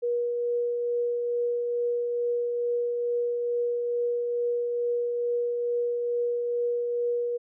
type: tone with tremolo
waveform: sine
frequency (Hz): 479.6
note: A#4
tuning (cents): +49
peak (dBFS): -23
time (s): 0.02-7.38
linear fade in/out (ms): 20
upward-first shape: triangle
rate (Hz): 2.3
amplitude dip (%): 30
effects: none